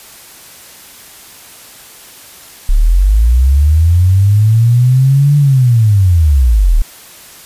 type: linear two-way sweep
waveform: sine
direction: up then down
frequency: 33.32 to 146.83 to 33.32 Hz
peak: -5 dBFS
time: 2.69-6.82 s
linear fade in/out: 0 ms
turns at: 5.37 s
effects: white hiss -36 dBFS RMS until 7.45 s + resampled to 32000 Hz